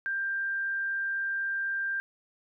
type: tone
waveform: sine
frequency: 1586 Hz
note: G6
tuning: 20 cents sharp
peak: -28 dBFS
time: 0.06-2 s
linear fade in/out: 0 ms
effects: none